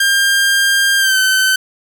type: tone with pitch glide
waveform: sawtooth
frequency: 1600 to 1531.3 Hz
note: G6 to G6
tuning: +35 to -41 cents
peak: -7 dBFS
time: 0-1.56 s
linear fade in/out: 5 ms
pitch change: -76 cents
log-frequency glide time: 0.98-1.18 s
effects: none